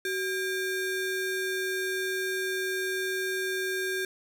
square ring-modulated tone, 994 Hz, B5, 11 cents sharp, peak -26 dBFS, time 0.05-4.05 s, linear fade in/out 2 ms, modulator 617 Hz, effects none

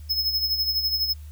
square tone with tremolo, 5180 Hz, E8, 31 cents flat, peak -20 dBFS, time 0.09-1.14 s, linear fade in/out 20 ms, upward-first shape sine, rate 12 Hz, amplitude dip 60%, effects added 75 Hz sine -37 dBFS peak until 1.31 s + white hiss -57 dBFS RMS until 1.31 s

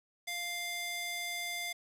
square tone with high-pass filter, 698.5 Hz, F5, in tune, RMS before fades -38 dBFS, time 0.27-1.73 s, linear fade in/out 10 ms, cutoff 1800 Hz, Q 0.98, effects resampled to 32000 Hz + 9-bit

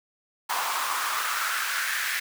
pink noise with high-pass filter sweep, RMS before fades -28 dBFS, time 0.49-2.2 s, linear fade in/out 10 ms, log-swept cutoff 950 to 1800 Hz, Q 3.6, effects none

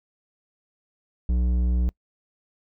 square tone with low-pass filter, 60.9 Hz, B1, 24 cents flat, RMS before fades -22 dBFS, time 1.29-1.89 s, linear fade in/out 0 ms, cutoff 230 Hz, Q 0.56, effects noise-tail reverb RT60 0.1 s tail -25 dB re dry

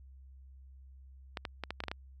clicks, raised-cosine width 0.3 ms, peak -20 dBFS, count 8, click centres 1.372 / 1.452 / 1.637 / 1.706 / 1.804 / 1.838 / 1.883 / 1.915 s, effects added 66 Hz sine -51 dBFS peak until 2.2 s

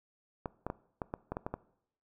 clicks, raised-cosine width 1 ms, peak -21 dBFS, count 9, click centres 0.458 / 0.666 / 0.701 / 1.018 / 1.139 / 1.32 / 1.369 / 1.465 / 1.54 s, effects noise-tail reverb RT60 0.7 s tail -20 dB re dry

